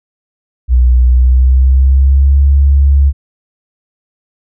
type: tone with pitch glide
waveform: sine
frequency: 61.74 to 69.7 Hz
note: B1 to C#2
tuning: 0 to +10 cents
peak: -4 dBFS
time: 0.68-3.13 s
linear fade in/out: 50 ms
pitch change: +210 cents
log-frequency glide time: 1.06-2.4 s
effects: none